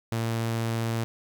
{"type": "tone", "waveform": "sawtooth", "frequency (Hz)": 114.4, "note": "A#2", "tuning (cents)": -32, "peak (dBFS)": -22, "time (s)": [0.12, 1.04], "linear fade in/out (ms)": 0, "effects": ["9-bit"]}